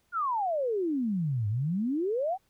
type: exponential two-way sweep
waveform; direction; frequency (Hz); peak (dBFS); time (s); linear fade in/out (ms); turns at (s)
sine; down then up; 1454 to 100 to 797; -26; 0.12-2.38; 50; 1.48
effects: pink hiss -71 dBFS RMS until 2.49 s